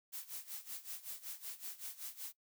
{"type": "noise with tremolo", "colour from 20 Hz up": "blue", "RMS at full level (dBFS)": -44, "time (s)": [0.12, 2.33], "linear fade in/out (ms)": 20, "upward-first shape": "sine", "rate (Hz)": 5.3, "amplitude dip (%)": 85, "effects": ["noise-tail reverb RT60 0.1 s tail -20 dB re dry"]}